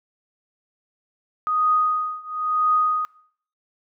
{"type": "tone with tremolo", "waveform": "sine", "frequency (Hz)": 1244.5, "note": "D#6", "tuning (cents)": 0, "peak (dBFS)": -15, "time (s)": [1.47, 3.05], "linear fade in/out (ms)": 0, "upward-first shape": "triangle", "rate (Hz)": 0.99, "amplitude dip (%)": 95, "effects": ["noise-tail reverb RT60 0.6 s tail -22 dB re dry"]}